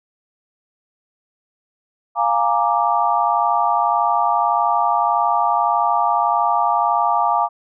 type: chord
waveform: sine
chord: Bb dominant seventh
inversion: second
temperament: equal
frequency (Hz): 698.5 / 830.6 / 932.3 / 1174.7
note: F5 / Ab5 / Bb5 / D6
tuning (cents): 0 / 0 / 0 / 0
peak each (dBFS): -20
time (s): 2.15-7.49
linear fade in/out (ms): 50
effects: none